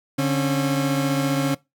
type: tone pair together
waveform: 30% pulse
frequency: 143.45 / 271.9 Hz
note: D3 / C#4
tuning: -40 / -33 cents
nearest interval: major seventh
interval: 1107 cents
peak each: -20 / -19 dBFS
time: 0.18-1.55 s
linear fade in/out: 10 ms
effects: noise-tail reverb RT60 0.2 s tail -21 dB re dry